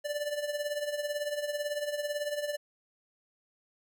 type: tone with tremolo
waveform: square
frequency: 587.3 Hz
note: D5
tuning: in tune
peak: -29 dBFS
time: 0.04-2.57 s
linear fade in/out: 20 ms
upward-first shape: triangle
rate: 18 Hz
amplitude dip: 75%
effects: none